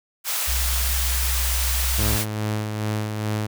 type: high-pass noise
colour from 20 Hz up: white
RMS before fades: -25 dBFS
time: 0.24-2.26 s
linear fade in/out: 50 ms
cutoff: 670 Hz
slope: 12 dB/octave
type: tone with pitch glide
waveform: sine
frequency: 62.9 to 63.81 Hz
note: B1 to C2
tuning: +32 to -43 cents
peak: -22 dBFS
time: 0.47-2.17 s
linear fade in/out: 20 ms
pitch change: +25 cents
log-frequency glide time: 0.92-1.73 s
type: tone with tremolo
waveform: sawtooth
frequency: 106.8 Hz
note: G#2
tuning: 49 cents sharp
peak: -18 dBFS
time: 1.98-3.47 s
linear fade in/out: 10 ms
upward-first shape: sine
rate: 2.4 Hz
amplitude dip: 40%
effects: none